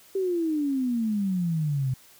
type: exponential sweep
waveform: sine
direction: down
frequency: 393.1 to 126.7 Hz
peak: -23 dBFS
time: 0.15-1.94 s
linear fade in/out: 5 ms
effects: white hiss -54 dBFS RMS until 2.19 s

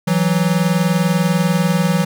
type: tone pair together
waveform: square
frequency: 164.73 / 184.9 Hz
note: E3 / F#3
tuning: -1 / -1 cents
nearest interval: major second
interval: 200 cents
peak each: -17 / -17 dBFS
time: 0.07-2.05 s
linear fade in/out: 10 ms
effects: none

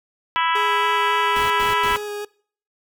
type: harmonic tone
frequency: 329.6 Hz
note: E4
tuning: in tune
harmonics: 3 / 4 / 5 / 6 / 7 / 8 / 9 / 10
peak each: -20 / -24 / -28 / -28 / -32 / -31 / -30 / -32 dBFS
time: 0.36-1.96 s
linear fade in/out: 0 ms
type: tone with vibrato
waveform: 40% pulse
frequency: 415.3 Hz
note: G#4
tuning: in tune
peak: -26 dBFS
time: 0.55-2.25 s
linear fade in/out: 5 ms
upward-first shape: square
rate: 3.6 Hz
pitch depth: 8 cents each way
type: noise bursts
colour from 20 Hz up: pink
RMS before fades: -32 dBFS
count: 3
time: 1.36-1.972 s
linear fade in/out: 0 ms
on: 140 ms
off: 96 ms
effects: noise-tail reverb RT60 0.5 s tail -23 dB re dry

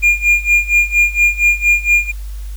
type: tone with tremolo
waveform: triangle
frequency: 2415 Hz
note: D7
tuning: 48 cents sharp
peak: -5 dBFS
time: 0.02-2.12 s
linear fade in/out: 20 ms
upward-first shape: sine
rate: 4.3 Hz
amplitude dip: 90%
effects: added 50 Hz sine -23 dBFS peak until 2.56 s + white hiss -44 dBFS RMS until 2.56 s

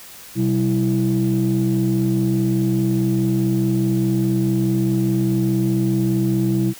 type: tone cluster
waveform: sine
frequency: 127.7 / 192.5 / 329.1 Hz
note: C3 / G3 / E4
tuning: -42 / -31 / -3 cents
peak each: -19 dBFS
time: 0.35-6.74 s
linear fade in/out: 50 ms
effects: tanh soft clip ceiling -10 dBFS + white hiss -40 dBFS RMS until 6.79 s

